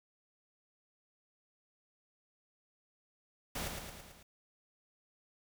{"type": "noise with echo", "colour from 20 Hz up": "pink", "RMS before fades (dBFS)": -39, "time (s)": [3.55, 3.68], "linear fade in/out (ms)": 5, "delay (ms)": 110, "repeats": 5, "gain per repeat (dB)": -4, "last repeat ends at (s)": 4.23, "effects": []}